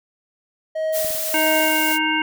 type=tone with tremolo; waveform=triangle; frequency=632 Hz; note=D#5; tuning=27 cents sharp; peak=-17 dBFS; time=0.75-1.93 s; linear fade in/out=10 ms; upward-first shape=sine; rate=1.6 Hz; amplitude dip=75%
type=noise; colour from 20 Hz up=blue; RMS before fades=-25 dBFS; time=0.92-1.99 s; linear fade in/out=50 ms
type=clicks; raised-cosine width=3 ms; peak=-25 / -30 / -32 dBFS; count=3; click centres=1.047 / 1.105 / 1.15 s
type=harmonic tone; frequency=311.1 Hz; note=D#4; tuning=in tune; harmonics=1 / 3 / 5 / 7 / 9; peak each=-24 / -24 / -24 / -24 / -24 dBFS; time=1.34-2.22 s; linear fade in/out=2 ms
effects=none